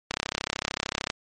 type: click train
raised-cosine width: 0.2 ms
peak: -8 dBFS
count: 34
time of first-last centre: 0.11-1.101 s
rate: 33.3 Hz
effects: MP3 48 kbps